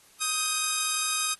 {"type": "tone pair together", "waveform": "5% pulse", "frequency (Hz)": [1251.7, 1577], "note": ["D#6", "G6"], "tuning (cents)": [10, 10], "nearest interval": "major third", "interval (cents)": 400, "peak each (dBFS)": [-14, -26], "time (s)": [0.2, 1.35], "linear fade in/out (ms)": 20, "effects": ["white hiss -57 dBFS RMS until 1.39 s", "AAC 32 kbps"]}